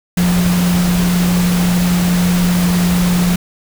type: tone in noise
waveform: sine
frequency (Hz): 177.4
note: F3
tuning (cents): +27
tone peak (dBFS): -11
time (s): 0.17-3.36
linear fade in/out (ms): 5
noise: pink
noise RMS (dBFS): -21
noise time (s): 0.17-3.36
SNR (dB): +7
effects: none